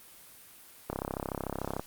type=click train; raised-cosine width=1 ms; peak=-18 dBFS; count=31; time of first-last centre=0.9-1.796 s; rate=33.5 Hz; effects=white hiss -53 dBFS RMS until 1.86 s + Opus 32 kbps